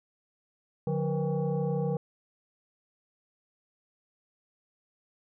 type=tone with frequency modulation; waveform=sine; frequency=146.83 Hz; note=D3; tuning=in tune; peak=-26 dBFS; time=0.87-1.97 s; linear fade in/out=2 ms; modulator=326 Hz; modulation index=1.3; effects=none